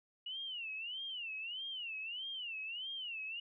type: tone with vibrato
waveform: sine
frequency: 2869 Hz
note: F7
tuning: 46 cents sharp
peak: -40 dBFS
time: 0.26-3.4 s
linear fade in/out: 5 ms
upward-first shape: sine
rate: 1.6 Hz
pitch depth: 200 cents each way
effects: none